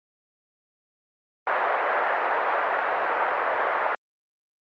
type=band-pass noise; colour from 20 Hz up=pink; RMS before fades=-24 dBFS; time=1.47-3.95 s; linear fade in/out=2 ms; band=560 to 1800 Hz; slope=24 dB/octave; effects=Opus 32 kbps